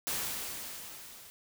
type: noise with level ramp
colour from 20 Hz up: white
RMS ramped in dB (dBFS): -33 to -52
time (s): 0.07-1.3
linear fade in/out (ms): 0
effects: none